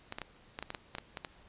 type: clicks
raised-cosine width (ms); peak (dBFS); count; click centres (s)
0.3; -22; 11; 0.124 / 0.185 / 0.217 / 0.589 / 0.626 / 0.704 / 0.748 / 0.951 / 0.984 / 1.172 / 1.248
effects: pink hiss -60 dBFS RMS until 1.48 s + resampled to 8000 Hz